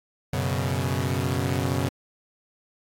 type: chord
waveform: sawtooth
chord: F# suspended fourth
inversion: none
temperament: equal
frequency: 92.5 / 123.47 / 138.59 Hz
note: F#2 / B2 / C#3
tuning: 0 / 0 / 0 cents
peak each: -24 dBFS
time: 0.33-1.89 s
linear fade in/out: 5 ms
effects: AAC 64 kbps